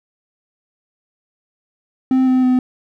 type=tone with pitch steps; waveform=triangle; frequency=260.2 / 256.9 / 253.7 Hz; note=C4 / C4 / B3; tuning=-9 / -32 / +47 cents; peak=-9 dBFS; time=2.11-2.59 s; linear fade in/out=2 ms; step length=160 ms; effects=none